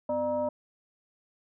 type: tone with frequency modulation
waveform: sine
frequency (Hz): 599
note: D5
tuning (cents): +34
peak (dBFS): -26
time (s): 0.09-0.49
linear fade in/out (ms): 5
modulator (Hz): 347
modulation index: 0.74
effects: none